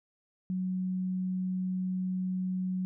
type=tone; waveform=sine; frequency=185 Hz; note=F#3; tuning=in tune; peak=-29 dBFS; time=0.5-2.85 s; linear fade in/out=0 ms; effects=none